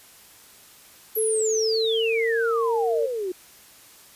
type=exponential sweep; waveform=sine; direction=down; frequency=11990 to 352.6 Hz; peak=-25 dBFS; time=1.15-3.32 s; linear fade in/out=5 ms
type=tone with pitch glide; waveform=sine; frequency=439.1 to 459.6 Hz; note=A4 to A#4; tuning=-4 to -25 cents; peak=-21 dBFS; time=1.16-3.07 s; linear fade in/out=20 ms; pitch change=+79 cents; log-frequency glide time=1.52-2.42 s
effects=white hiss -50 dBFS RMS until 4.15 s + resampled to 32000 Hz